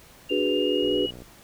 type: tone with pitch glide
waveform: sine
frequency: 2794 to 2908 Hz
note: F7 to F#7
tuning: 0 to -31 cents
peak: -29 dBFS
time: 0.29-1.11 s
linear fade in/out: 10 ms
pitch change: +69 cents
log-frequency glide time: 0.47-0.99 s
type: chord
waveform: sine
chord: G# half-diminished seventh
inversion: second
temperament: equal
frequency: 293.7 / 370 / 415.3 / 493.9 Hz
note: D4 / F#4 / G#4 / B4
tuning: 0 / 0 / 0 / 0 cents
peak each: -27 dBFS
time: 0.3-1.07 s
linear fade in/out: 20 ms
type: click train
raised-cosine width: 2 ms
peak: -29 dBFS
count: 25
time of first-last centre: 0.83-1.22 s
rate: 61.5 Hz
effects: pink hiss -51 dBFS RMS until 1.43 s